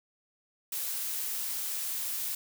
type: noise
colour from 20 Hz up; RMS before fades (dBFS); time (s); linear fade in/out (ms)
blue; -34; 0.72-2.35; 5
effects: none